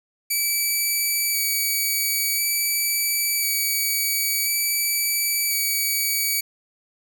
5% pulse tone with vibrato, 2291 Hz, D7, 44 cents flat, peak -11 dBFS, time 0.3-6.41 s, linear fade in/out 10 ms, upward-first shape square, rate 0.48 Hz, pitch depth 12 cents each way, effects none

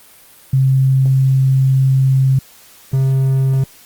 sine / triangle tone pair in turn, 133.1 / 133.65 Hz, C3 / C3, +30 / +37 cents, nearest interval unison, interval 7 cents, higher second, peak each -9 dBFS, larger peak neither, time 0.53-2.39 / 2.93-3.64 s, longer first, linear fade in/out 5 ms, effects white hiss -44 dBFS RMS until 3.85 s + Opus 32 kbps

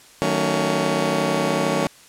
15% pulse chord, D# half-diminished seventh, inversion none, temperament just, 155.56 / 186.68 / 224 / 280 Hz, D#3 / F#3 / A3 / C#4, 0 / +16 / +31 / +18 cents, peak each -19 dBFS, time 0.22-1.87 s, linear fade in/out 0 ms, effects white hiss -48 dBFS RMS until 2.08 s + low-pass 10000 Hz 12 dB/octave

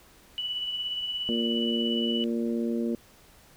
sine tone with tremolo, 2960 Hz, F#7, in tune, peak -27 dBFS, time 0.38-2.24 s, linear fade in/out 0 ms, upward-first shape triangle, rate 17 Hz, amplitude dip 45%
harmonic tone, 116.54 Hz, A#2, in tune, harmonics 2 / 3 / 4 / 5, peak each -27 / -32 / -35 / -41 dBFS, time 1.29-2.95 s, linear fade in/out 0 ms
effects pink hiss -56 dBFS RMS until 3.56 s

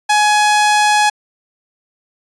sawtooth tone, 840 Hz, G#5, 19 cents sharp, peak -6 dBFS, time 0.09-1.1 s, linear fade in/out 10 ms, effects resampled to 22050 Hz

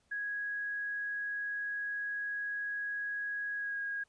sine tone with pitch glide, 1659 to 1639 Hz, G#6 to G#6, -2 to -23 cents, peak -34 dBFS, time 0.11-4.04 s, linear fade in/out 10 ms, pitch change -21 cents, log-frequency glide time 3.56-3.79 s, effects pink hiss -73 dBFS RMS until 4.08 s + resampled to 22050 Hz

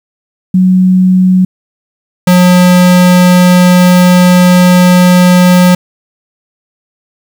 sine / square tone pair in turn, 185 / 179.94 Hz, F#3 / F#3, 0 / -48 cents, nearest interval unison, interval 48 cents, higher first, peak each -3 dBFS, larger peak neither, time 0.54-1.45 / 2.27-5.75 s, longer second, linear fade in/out 5 ms, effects 7-bit

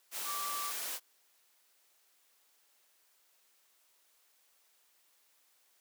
sine tone in noise, 1164 Hz, D6, 16 cents flat, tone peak -38 dBFS, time 0.24-0.73 s, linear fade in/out 50 ms, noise white, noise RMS -39 dBFS, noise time 0.11-1 s, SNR -2 dB, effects white hiss -70 dBFS RMS until 5.8 s + high-pass 400 Hz 12 dB/octave

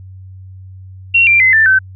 sine tone with pitch steps, 2737 / 2369 / 2050 / 1774.7 / 1536.1 Hz, F7 / D7 / C7 / A6 / G6, -36 / +14 / -36 / +14 / -36 cents, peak -6 dBFS, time 1.14-1.79 s, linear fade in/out 10 ms, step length 130 ms, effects added 94 Hz sine -31 dBFS peak until 1.95 s

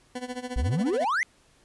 20% pulse tone with tremolo, 249.7 Hz, B3, 19 cents sharp, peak -25 dBFS, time 0.15-1.05 s, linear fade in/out 5 ms, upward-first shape sine, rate 14 Hz, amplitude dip 85%
triangle exponential sweep, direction up, 51.91 to 2145 Hz, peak -21 dBFS, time 0.56-1.23 s, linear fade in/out 0 ms
effects pink hiss -61 dBFS RMS until 1.64 s + resampled to 24000 Hz

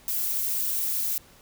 violet noise with amplitude modulation, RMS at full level -25 dBFS, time 0.08-1.18 s, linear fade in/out 0 ms, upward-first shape sine, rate 277 Hz, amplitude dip 50%, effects pink hiss -54 dBFS RMS until 1.41 s

